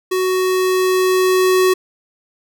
square tone with level ramp, 371.6 Hz, F#4, 7 cents sharp, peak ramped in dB -16 to -11 dBFS, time 0.11-1.74 s, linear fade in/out 10 ms, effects none

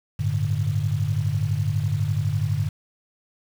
sine chord, G suspended second, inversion none, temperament equal, 98 / 110 / 146.83 Hz, G2 / A2 / D3, 0 / 0 / 0 cents, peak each -25 dBFS, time 0.19-2.69 s, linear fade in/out 10 ms, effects 7-bit

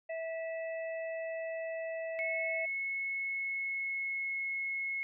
harmonic tone, 653 Hz, E5, 17 cents flat, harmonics 1 / 3 / 4, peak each -36 / -45 / -50 dBFS, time 0.09-2.66 s, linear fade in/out 10 ms
sine tone with pitch glide, 2190 to 2177 Hz, C#7 to C#7, -22 to -32 cents, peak -33 dBFS, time 2.19-5.03 s, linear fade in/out 0 ms, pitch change -10 cents, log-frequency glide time 3.12-4.4 s
effects none

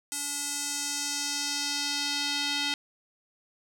square tone with band-pass filter sweep, 287 Hz, D4, 40 cents flat, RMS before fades -31 dBFS, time 0.12-2.74 s, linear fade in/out 0 ms, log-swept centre 8600 to 3700 Hz, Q 1.8, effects none

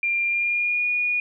sine tone with pitch glide, 2388 to 2448 Hz, D7 to D#7, +28 to -29 cents, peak -20 dBFS, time 0.03-1.2 s, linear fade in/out 2 ms, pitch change +43 cents, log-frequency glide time 0.25-0.87 s, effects none

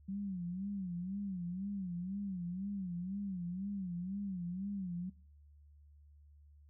sine tone with vibrato, 187.3 Hz, F#3, 21 cents sharp, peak -37 dBFS, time 0.08-5.1 s, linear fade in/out 10 ms, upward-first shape sine, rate 2 Hz, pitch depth 140 cents each way, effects noise-tail reverb RT60 0.5 s tail -24 dB re dry + added 73 Hz sine -58 dBFS peak until 6.69 s

